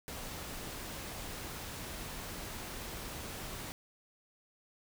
pink noise, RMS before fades -43 dBFS, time 0.08-3.72 s, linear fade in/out 0 ms, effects none

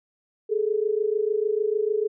sine tone pair together, 413.4 / 440.1 Hz, G#4 / A4, -8 / 0 cents, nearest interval minor second, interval 108 cents, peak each -24 dBFS, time 0.49-2.08 s, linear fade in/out 20 ms, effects none

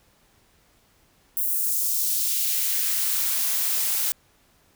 blue noise with high-pass filter sweep, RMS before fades -24 dBFS, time 1.37-4.12 s, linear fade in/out 0 ms, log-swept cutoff 12000 to 260 Hz, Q 0.92, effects pink hiss -61 dBFS RMS until 4.75 s

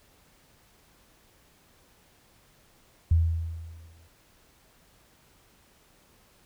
sine tone with exponential decay, 82.41 Hz, E2, in tune, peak -16 dBFS, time 3.11-4.08 s, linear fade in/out 5 ms, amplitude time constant 210 ms, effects pink hiss -61 dBFS RMS until 6.45 s

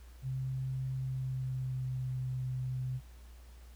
sine tone with pitch glide, 131.3 to 128.52 Hz, C3 to C3, +6 to -31 cents, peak -33 dBFS, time 0.22-3.01 s, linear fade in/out 50 ms, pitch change -37 cents, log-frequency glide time 0.97-2.02 s, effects added 60 Hz sine -50 dBFS peak until 3.75 s + pink hiss -63 dBFS RMS until 3.75 s

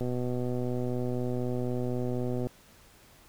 click train, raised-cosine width 2 ms, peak -20 dBFS, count 306, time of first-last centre 0.01-2.47 s, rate 124 Hz, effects pink hiss -57 dBFS RMS until 3.28 s

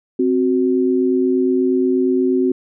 sine tone pair together, 261.6 / 370 Hz, C4 / F#4, 0 / 0 cents, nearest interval tritone, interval 600 cents, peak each -16 dBFS, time 0.19-2.52 s, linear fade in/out 5 ms, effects none

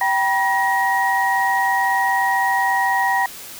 sine tone cluster, 776 / 968 / 1890 Hz, G5 / B5 / A#6, -18 / -35 / +23 cents, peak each -20 dBFS, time 0.01-3.26 s, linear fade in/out 2 ms, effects white hiss -36 dBFS RMS until 3.59 s

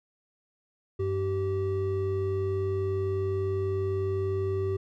triangle tone pair together, 96.45 / 385.8 Hz, G2 / G4, -28 / -28 cents, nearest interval 2 octaves, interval 2400 cents, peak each -28 / -26 dBFS, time 0.99-4.77 s, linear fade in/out 10 ms, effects none

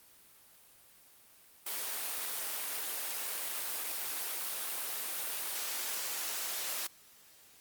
white high-pass noise, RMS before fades -37 dBFS, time 1.66-6.87 s, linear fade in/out 5 ms, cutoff 410 Hz, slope 12 dB/octave, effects white hiss -60 dBFS RMS until 7.6 s + Opus 32 kbps

